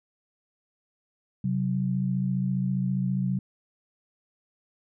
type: tone pair together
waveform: sine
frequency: 132.44 / 187.3 Hz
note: C3 / F#3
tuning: +21 / +21 cents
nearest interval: tritone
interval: 600 cents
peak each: -27 / -26 dBFS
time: 1.44-3.39 s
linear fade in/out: 5 ms
effects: none